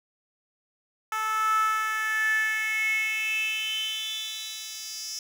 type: tone with high-pass filter sweep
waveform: 10% pulse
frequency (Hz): 436.1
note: A4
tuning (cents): -15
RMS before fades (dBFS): -28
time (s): 1.12-5.19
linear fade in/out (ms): 2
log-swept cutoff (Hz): 1100 to 5200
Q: 8.4
effects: none